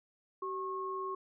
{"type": "tone pair together", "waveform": "sine", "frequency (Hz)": [381.5, 1087.5], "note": ["G4", "C#6"], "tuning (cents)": [-47, -33], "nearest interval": "octave + tritone", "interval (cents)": 1814, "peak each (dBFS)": [-39, -37], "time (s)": [0.42, 1.15], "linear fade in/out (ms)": 5, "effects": []}